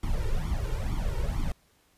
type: noise with flanger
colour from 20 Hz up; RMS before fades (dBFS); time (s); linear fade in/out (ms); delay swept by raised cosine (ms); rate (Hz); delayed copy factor
brown; -28; 0.03-1.52; 2; 0.89 to 2.19; 2.2; +0.95
effects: pink hiss -65 dBFS RMS until 1.97 s + resampled to 32000 Hz